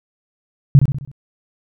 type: tone with echo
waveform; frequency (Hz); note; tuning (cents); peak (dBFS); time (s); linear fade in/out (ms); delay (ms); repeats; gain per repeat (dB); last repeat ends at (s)
sine; 138.59; C#3; 0; -3; 0.75-0.79; 0; 65; 5; -6; 1.115
effects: none